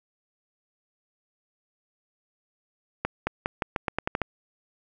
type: accelerating click train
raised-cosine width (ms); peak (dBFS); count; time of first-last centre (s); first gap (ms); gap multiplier
0.5; -10; 10; 3.05-4.217; 220; 0.86
effects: none